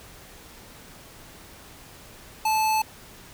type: tone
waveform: square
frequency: 871 Hz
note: A5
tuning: 18 cents flat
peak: -21 dBFS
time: 2.45-2.82 s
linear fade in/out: 5 ms
effects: pink hiss -47 dBFS RMS until 3.33 s